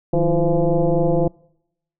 sine tone with frequency modulation, 179.9 Hz, F#3, 48 cents flat, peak -14 dBFS, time 0.13-1.28 s, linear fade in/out 5 ms, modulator 168 Hz, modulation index 2.8, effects noise-tail reverb RT60 0.8 s tail -26 dB re dry

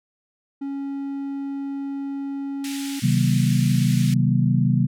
triangle tone, 277.2 Hz, C#4, in tune, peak -24 dBFS, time 0.61-3 s, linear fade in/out 10 ms
pink band-pass noise, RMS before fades -36 dBFS, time 2.64-4.14 s, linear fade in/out 2 ms, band 2000 to 12000 Hz, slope 24 dB/octave
sine chord, C half-diminished seventh, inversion none, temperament just, 130.81 / 156.98 / 188.37 / 235.5 Hz, C3 / Eb3 / Gb3 / Bb3, 0 / +16 / +31 / +18 cents, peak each -19 / -23 / -22 / -24 dBFS, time 3.02-4.87 s, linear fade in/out 20 ms
effects none

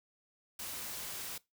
white noise, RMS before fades -42 dBFS, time 0.59-1.38 s, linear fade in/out 5 ms, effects noise-tail reverb RT60 0.2 s tail -21 dB re dry

